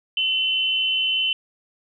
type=tone pair together; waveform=sine; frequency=2716 / 3041 Hz; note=F7 / F#7; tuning=-49 / +47 cents; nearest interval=major second; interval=196 cents; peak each=-25 / -20 dBFS; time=0.17-1.33 s; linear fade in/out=2 ms; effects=none